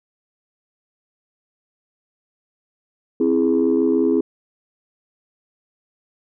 sine chord, C augmented, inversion none, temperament equal, 261.6 / 329.6 / 415.3 Hz, C4 / E4 / G#4, 0 / 0 / 0 cents, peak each -18 dBFS, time 3.2-4.21 s, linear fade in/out 5 ms, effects tanh soft clip ceiling -8 dBFS

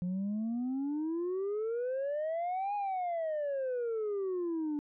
sine exponential two-way sweep, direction up then down, 175.3 to 830.6 to 290 Hz, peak -29 dBFS, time 0.02-4.79 s, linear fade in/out 0 ms, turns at 2.75 s, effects tanh soft clip ceiling -30 dBFS

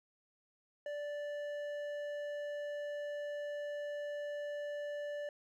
sine tone with hard clipping, 585 Hz, D5, 7 cents flat, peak -40 dBFS, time 0.86-5.29 s, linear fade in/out 2 ms, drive 8 dB, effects none

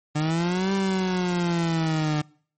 30% pulse linear two-way sweep, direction up then down, 149.2 to 196 to 149.2 Hz, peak -19 dBFS, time 0.15-2.22 s, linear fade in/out 10 ms, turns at 0.73 s, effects noise-tail reverb RT60 0.5 s tail -24 dB re dry + MP3 32 kbps

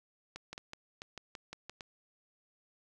clicks, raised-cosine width 0.2 ms, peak -26 dBFS, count 10, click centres 0.36 / 0.53 / 0.579 / 0.734 / 1.019 / 1.177 / 1.352 / 1.53 / 1.696 / 1.808 s, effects none

